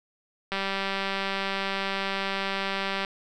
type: click train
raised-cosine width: 0.3 ms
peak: -13 dBFS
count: 494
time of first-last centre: 0.52-3.048 s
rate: 195 Hz
effects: none